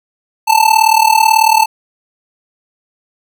square tone with amplitude modulation, 882 Hz, A5, 4 cents sharp, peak -4 dBFS, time 0.47-1.66 s, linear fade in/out 20 ms, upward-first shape sine, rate 38.2 Hz, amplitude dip 85%, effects none

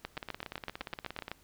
two click trains, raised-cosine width 0.3 ms, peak -20 / -23 dBFS, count 11 / 20, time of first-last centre 0.05-1.316 / 0.17-1.281 s, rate 7.9 / 17.1 Hz, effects pink hiss -63 dBFS RMS until 1.43 s

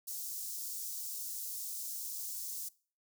white high-pass noise, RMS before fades -41 dBFS, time 0.07-2.69 s, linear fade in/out 10 ms, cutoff 5300 Hz, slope 24 dB/octave, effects noise-tail reverb RT60 0.4 s tail -21 dB re dry

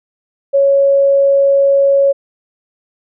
sine tone, 554.4 Hz, C#5, in tune, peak -7 dBFS, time 0.53-2.13 s, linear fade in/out 20 ms, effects none

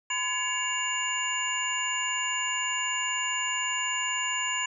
sine tone cluster, 1015 / 1685 / 2241 / 2802 / 7000 Hz, B5 / G#6 / C#7 / F7 / A8, +47 / +25 / +18 / +5 / -10 cents, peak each -33 / -35 / -35 / -31 / -33 dBFS, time 0.1-4.66 s, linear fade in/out 5 ms, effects none

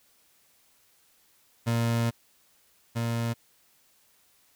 30% pulse tone pair in turn, 116.54 / 116.54 Hz, A#2 / A#2, 0 / 0 cents, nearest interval unison, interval 0 cents, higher neither, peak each -21 / -24 dBFS, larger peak first, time 1.66-2.11 / 2.95-3.34 s, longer first, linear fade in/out 20 ms, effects white hiss -64 dBFS RMS until 4.55 s

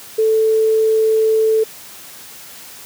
sine tone, 440 Hz, A4, in tune, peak -11 dBFS, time 0.18-1.64 s, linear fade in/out 10 ms, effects white hiss -37 dBFS RMS until 2.85 s + high-pass 80 Hz 12 dB/octave

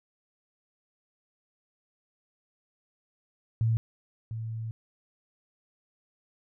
sine tone pair in turn, 113.2 / 112.48 Hz, A2 / A2, +50 / +39 cents, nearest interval unison, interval 11 cents, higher first, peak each -22 / -32 dBFS, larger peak first, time 3.61-3.77 / 4.31-4.71 s, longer second, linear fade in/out 0 ms, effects none

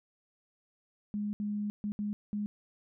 sine tone bursts at uneven times, 207.5 Hz, G#3, 1 cent flat, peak -31 dBFS, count 5, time 1.14-1.33 / 1.4-1.7 / 1.84-1.92 / 1.99-2.13 / 2.33-2.46 s, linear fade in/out 0 ms, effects none

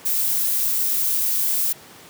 violet noise, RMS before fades -21 dBFS, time 0.05-1.73 s, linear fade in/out 10 ms, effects pink hiss -44 dBFS RMS until 2.09 s + high-pass 150 Hz 12 dB/octave

